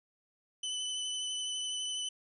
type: tone with vibrato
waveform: sawtooth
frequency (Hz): 3009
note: F#7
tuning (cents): +28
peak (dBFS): -31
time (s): 0.63-2.09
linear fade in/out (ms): 5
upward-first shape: triangle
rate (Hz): 12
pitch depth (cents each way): 22
effects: resampled to 24000 Hz